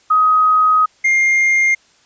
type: tone pair in turn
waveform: sine / triangle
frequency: 1259 / 2117 Hz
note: D#6 / C7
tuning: +20 / +20 cents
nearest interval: major sixth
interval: 900 cents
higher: second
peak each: -9 dBFS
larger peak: neither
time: 0.1-0.86 / 1.04-1.75 s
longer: first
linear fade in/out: 10 ms
effects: white hiss -53 dBFS RMS until 2.05 s + resampled to 16000 Hz